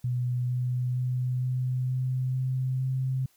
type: tone with pitch steps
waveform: sine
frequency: 123.8 / 124.95 / 126.11 / 127.28 / 128.46 / 129.66 / 130.86 Hz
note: B2 / B2 / B2 / C3 / C3 / C3 / C3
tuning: +5 / +21 / +37 / -47 / -31 / -15 / +1 cents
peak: -25 dBFS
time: 0.04-3.26 s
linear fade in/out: 5 ms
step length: 460 ms
effects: white hiss -65 dBFS RMS until 3.36 s